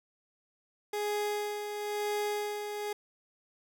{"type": "tone with tremolo", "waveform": "30% pulse", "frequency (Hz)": 415.8, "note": "G#4", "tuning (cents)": 2, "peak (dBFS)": -27, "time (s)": [0.93, 2.93], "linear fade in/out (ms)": 5, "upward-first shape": "sine", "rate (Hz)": 1, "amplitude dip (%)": 50, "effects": []}